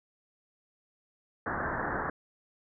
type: low-pass noise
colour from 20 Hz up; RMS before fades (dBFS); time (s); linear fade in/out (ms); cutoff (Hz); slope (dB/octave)
white; -33; 1.46-2.1; 5; 1800; 96
effects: none